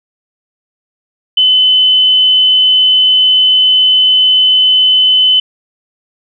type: tone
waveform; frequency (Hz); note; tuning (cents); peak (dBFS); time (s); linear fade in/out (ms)
sine; 3029; F#7; +40; -5; 1.37-5.4; 5
effects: none